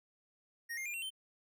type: tone with pitch steps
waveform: square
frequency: 1864.7 / 2117 / 2404 / 2730 / 3100 Hz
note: A#6 / C7 / D7 / F7 / G7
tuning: 0 / +20 / +40 / -40 / -20 cents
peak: -39 dBFS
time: 0.69-1.105 s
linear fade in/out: 20 ms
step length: 83 ms
effects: none